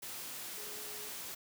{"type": "tone in noise", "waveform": "sine", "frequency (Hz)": 420.3, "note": "G#4", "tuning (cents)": 21, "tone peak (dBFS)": -53, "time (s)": [0.57, 1.09], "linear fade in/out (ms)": 10, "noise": "white", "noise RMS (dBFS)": -44, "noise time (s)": [0.02, 1.35], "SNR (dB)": -12, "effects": ["high-pass 100 Hz 12 dB/octave"]}